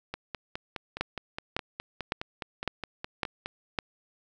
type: two click trains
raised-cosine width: 0.3 ms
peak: -18 / -11 dBFS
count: 17 / 6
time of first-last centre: 0.14-3.46 / 1.01-3.788 s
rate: 4.82 / 1.8 Hz
effects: none